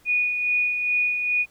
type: tone with tremolo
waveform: sine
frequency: 2463 Hz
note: D#7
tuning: 18 cents flat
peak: -18 dBFS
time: 0.05-1.46 s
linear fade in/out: 50 ms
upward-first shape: sine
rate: 2.4 Hz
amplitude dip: 45%
effects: pink hiss -58 dBFS RMS until 1.5 s